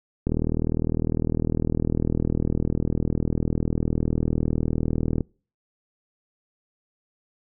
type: click train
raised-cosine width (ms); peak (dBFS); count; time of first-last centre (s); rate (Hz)
3; -10; 198; 0.27-5.207; 39.9
effects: noise-tail reverb RT60 0.4 s tail -26 dB re dry